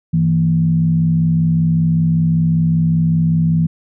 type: tone with frequency modulation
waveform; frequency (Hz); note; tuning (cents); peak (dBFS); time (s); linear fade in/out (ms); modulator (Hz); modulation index
sine; 163.4; E3; -15; -11; 0.13-3.67; 10; 65.2; 0.52
effects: none